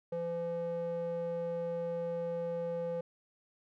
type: tone with band-pass filter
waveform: square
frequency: 169.8 Hz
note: F3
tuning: 48 cents flat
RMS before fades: -36 dBFS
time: 0.12-3.01 s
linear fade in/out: 5 ms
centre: 470 Hz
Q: 4
effects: none